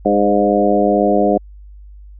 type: harmonic tone with a mistuned harmonic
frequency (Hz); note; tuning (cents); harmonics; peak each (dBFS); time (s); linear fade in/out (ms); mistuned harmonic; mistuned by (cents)
102.2; G#2; -27; 2 / 3 / 4 / 5 / 6 / 7; -18 / -18 / -18 / -18 / -18 / -18; 0.05-1.38; 10; 5; +21
effects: added 50 Hz sine -35 dBFS peak until 2.19 s